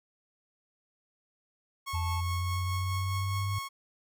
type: tone with tremolo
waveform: sawtooth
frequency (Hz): 1096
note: C#6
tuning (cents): -20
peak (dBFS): -30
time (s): 1.86-3.69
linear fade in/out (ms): 20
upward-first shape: triangle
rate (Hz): 4.8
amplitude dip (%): 40
type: exponential sweep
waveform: sine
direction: up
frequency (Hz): 85 to 100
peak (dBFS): -29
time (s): 1.93-3.59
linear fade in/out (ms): 10
type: tone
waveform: triangle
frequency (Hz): 880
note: A5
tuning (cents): 0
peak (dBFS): -36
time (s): 1.94-2.21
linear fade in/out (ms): 10
effects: none